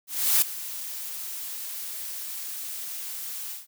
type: noise with ADSR envelope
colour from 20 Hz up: blue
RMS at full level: -19 dBFS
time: 0.07-3.67 s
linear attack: 350 ms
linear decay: 4 ms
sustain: -16 dB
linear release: 160 ms
effects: none